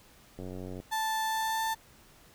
click train, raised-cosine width 2 ms, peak -28 dBFS, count 39, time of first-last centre 0.39-0.801 s, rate 92.4 Hz
35% pulse tone with pitch glide, 880 to 889.2 Hz, A5 to A5, 0 to +18 cents, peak -27 dBFS, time 0.91-1.75 s, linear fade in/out 20 ms, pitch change +18 cents, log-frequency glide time 1.24-1.61 s
effects pink hiss -58 dBFS RMS until 2.34 s

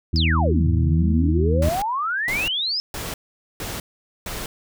harmonic tone, 81 Hz, E2, 30 cents flat, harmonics 1 / 2 / 3 / 4, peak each -18 / -24 / -28 / -30 dBFS, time 0.13-1.69 s, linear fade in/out 5 ms
sine exponential two-way sweep, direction down then up, 5274 to 98 to 5274 Hz, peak -21 dBFS, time 0.16-2.8 s, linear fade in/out 0 ms, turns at 0.7 s
pink noise bursts, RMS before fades -30 dBFS, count 5, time 1.62-4.46 s, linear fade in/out 2 ms, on 200 ms, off 460 ms
effects none

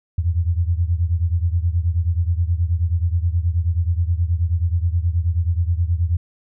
sine beating tone pair, 82.7 / 92.1 Hz, E2 / F#2, +6 / -7 cents, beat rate 9.4 Hz, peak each -18 / -21 dBFS, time 0.18-6.17 s, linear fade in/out 5 ms, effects none

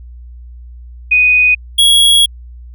sine / square tone pair in turn, 2489 / 3322 Hz, D#7 / G#7, 0 / 0 cents, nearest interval perfect fourth, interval 500 cents, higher second, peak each -6 dBFS, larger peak neither, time 1.11-1.55 / 1.78-2.26 s, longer second, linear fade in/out 10 ms, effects added 60 Hz sine -30 dBFS peak until 2.74 s

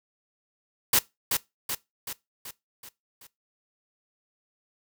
white noise with echo, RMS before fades -20 dBFS, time 0.93-0.99 s, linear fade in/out 5 ms, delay 380 ms, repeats 6, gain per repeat -5 dB, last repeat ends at 3.27 s, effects noise-tail reverb RT60 0.2 s tail -20 dB re dry

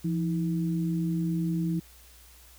sine tone pair together, 169.9 / 320 Hz, F3 / D#4, -47 / +49 cents, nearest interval major seventh, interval 1096 cents, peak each -26 / -32 dBFS, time 0.04-1.8 s, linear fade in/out 10 ms, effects added 60 Hz sine -54 dBFS peak until 2.58 s + white hiss -55 dBFS RMS until 2.58 s

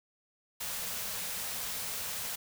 white band-stop noise, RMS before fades -37 dBFS, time 0.6-2.36 s, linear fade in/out 10 ms, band 260 to 410 Hz, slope 96 dB/octave, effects none

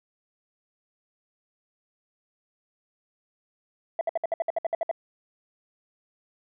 sine tone bursts, 664 Hz, E5, 12 cents sharp, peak -20 dBFS, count 12, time 3.99-4.913 s, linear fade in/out 2 ms, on 21 ms, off 61 ms, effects tanh soft clip ceiling -21 dBFS

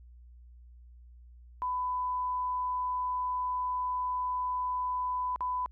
sine tone with dropouts, 1000 Hz, B5, 21 cents sharp, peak -29 dBFS, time 1.62-5.66 s, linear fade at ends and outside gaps 0 ms, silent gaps 5.36-5.407 s, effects added 60 Hz sine -50 dBFS peak until 5.71 s

